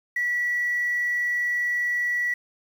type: tone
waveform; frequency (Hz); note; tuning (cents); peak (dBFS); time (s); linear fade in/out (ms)
sine; 1945; B6; -27; -21; 0.16-2.34; 5
effects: tanh soft clip ceiling -18 dBFS + 8-bit